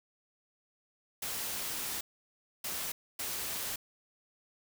white noise bursts at uneven times, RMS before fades -37 dBFS, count 3, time 1.22-2.01 / 2.64-2.92 / 3.19-3.76 s, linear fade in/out 5 ms, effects none

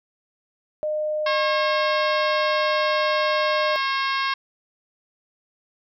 sine tone, 610 Hz, D#5, 34 cents flat, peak -22 dBFS, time 0.83-3.76 s, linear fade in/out 0 ms
harmonic tone, 540 Hz, C#5, 45 cents flat, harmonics 2 / 3 / 4 / 5 / 6 / 7 / 8 / 9 / 10, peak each -24 / -28 / -30 / -32 / -34 / -35 / -36 / -37 / -38 dBFS, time 1.26-4.34 s, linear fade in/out 5 ms
effects none

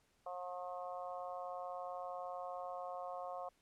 harmonic tone, 179.7 Hz, F3, 50 cents sharp, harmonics 3 / 4 / 5 / 6 / 7, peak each -47 / -45 / -55 / -49 / -57 dBFS, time 0.26-3.49 s, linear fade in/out 5 ms, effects pink hiss -75 dBFS RMS until 3.61 s + low-pass 11000 Hz 12 dB/octave

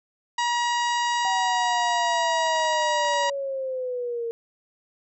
harmonic tone, 956 Hz, A#5, 43 cents sharp, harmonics 1 / 2 / 3 / 4 / 5 / 6 / 7 / 8, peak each -23 / -29 / -33 / -35 / -37 / -39 / -40 / -41 dBFS, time 0.38-3.3 s, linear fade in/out 5 ms
sine linear sweep, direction down, 771 to 458.9 Hz, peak -26 dBFS, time 1.25-4.31 s, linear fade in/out 0 ms
clicks, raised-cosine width 0.2 ms, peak -26 dBFS, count 11, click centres 2.467 / 2.56 / 2.598 / 2.65 / 2.731 / 2.825 / 3.051 / 3.083 / 3.135 / 3.234 / 3.289 s
effects none

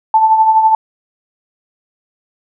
sine tone with tremolo, 880 Hz, A5, in tune, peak -4 dBFS, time 0.14-0.75 s, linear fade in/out 2 ms, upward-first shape triangle, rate 12 Hz, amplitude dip 60%, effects none

